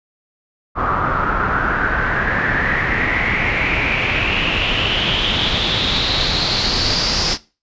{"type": "noise with low-pass filter sweep", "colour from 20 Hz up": "pink", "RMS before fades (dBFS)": -18, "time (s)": [0.75, 7.38], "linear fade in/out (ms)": 50, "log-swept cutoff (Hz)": [1200, 5200], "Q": 6.4, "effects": ["noise-tail reverb RT60 0.3 s tail -19 dB re dry", "resampled to 16000 Hz"]}